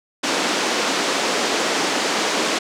pink band-pass noise, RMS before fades -21 dBFS, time 0.23-2.59 s, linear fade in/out 10 ms, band 260 to 7200 Hz, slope 24 dB/octave, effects none

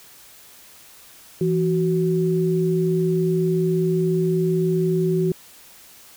sine tone pair together, 166.7 / 372.5 Hz, E3 / F#4, +20 / +12 cents, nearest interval octave + major second, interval 1392 cents, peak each -20 dBFS, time 1.41-5.32 s, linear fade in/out 2 ms, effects white hiss -47 dBFS RMS until 6.16 s

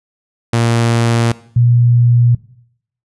sawtooth / sine tone pair in turn, 116.54 / 120.09 Hz, A#2 / B2, 0 / -48 cents, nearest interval minor second, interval 52 cents, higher second, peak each -7 dBFS, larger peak neither, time 0.53-1.32 / 1.56-2.35 s, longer neither, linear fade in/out 5 ms, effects noise-tail reverb RT60 0.7 s tail -19 dB re dry + resampled to 24000 Hz

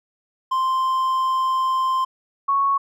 triangle / sine tone pair in turn, 1045 / 1107.1 Hz, C6 / C#6, -2 / -3 cents, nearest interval minor second, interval 99 cents, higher second, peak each -16 dBFS, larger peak neither, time 0.51-2.05 / 2.48-2.78 s, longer first, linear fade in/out 10 ms, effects none

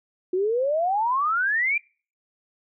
sine exponential sweep, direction up, 355.6 to 2415 Hz, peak -20 dBFS, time 0.33-1.78 s, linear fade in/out 5 ms, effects noise-tail reverb RT60 0.4 s tail -26 dB re dry

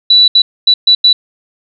sine tone bursts at uneven times, 3951 Hz, B7, in tune, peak -3 dBFS, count 5, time 0.1-0.28 / 0.35-0.42 / 0.67-0.74 / 0.87-0.95 / 1.04-1.13 s, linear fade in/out 5 ms, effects none

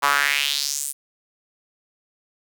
sawtooth tone with high-pass filter sweep, 142.4 Hz, C#3, 47 cents sharp, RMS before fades -22 dBFS, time 0.02-0.93 s, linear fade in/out 20 ms, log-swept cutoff 1000 to 10000 Hz, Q 3.2, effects none

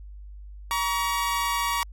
sawtooth tone pair together, 947 / 1132 Hz, A#5 / C#6, +27 / +36 cents, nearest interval minor third, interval 309 cents, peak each -23 dBFS, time 0.71-1.83 s, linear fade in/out 0 ms, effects added 50 Hz sine -39 dBFS peak until 1.92 s + AAC 64 kbps

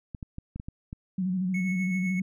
clicks, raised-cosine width 5 ms, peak -24 dBFS, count 7, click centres 0.148 / 0.228 / 0.384 / 0.56 / 0.599 / 0.685 / 0.929 s
sine tone with vibrato, 184.9 Hz, F#3, 1 cent flat, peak -25 dBFS, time 1.18-2.22 s, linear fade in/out 5 ms, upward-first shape square, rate 13 Hz, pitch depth 46 cents each way
triangle tone with tremolo, 2200 Hz, C#7, 14 cents flat, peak -30 dBFS, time 1.54-2.2 s, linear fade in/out 5 ms, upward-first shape sine, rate 7.9 Hz, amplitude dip 45%
effects none

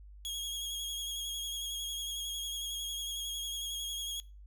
sawtooth tone with vibrato, 3294 Hz, G#7, 15 cents flat, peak -33 dBFS, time 0.25-4.2 s, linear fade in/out 0 ms, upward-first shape square, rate 11 Hz, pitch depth 22 cents each way, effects noise-tail reverb RT60 0.3 s tail -21 dB re dry + added 50 Hz sine -49 dBFS peak until 4.46 s

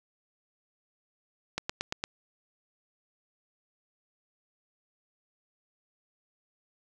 click train, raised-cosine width 0.2 ms, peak -13 dBFS, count 5, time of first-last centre 1.58-2.039 s, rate 8.71 Hz, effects none

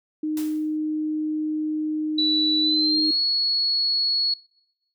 sine tone, 308.1 Hz, D#4, 17 cents flat, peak -23 dBFS, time 0.23-3.11 s, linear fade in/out 5 ms
white noise with exponential decay, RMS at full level -35 dBFS, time 0.37-0.77 s, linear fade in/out 2 ms, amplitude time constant 85 ms
sine tone with pitch glide, 3951 to 4359 Hz, B7 to C#8, 0 to -30 cents, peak -19 dBFS, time 2.18-4.34 s, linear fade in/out 5 ms, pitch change +170 cents, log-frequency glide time 2.61-3.19 s
effects noise-tail reverb RT60 0.9 s tail -25 dB re dry

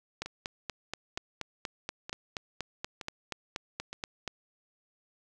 two click trains, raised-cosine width 0.2 ms, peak -17 / -22 dBFS, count 18 / 5, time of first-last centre 0.22-4.277 / 0.26-3.93 s, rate 4.19 / 1.09 Hz, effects none

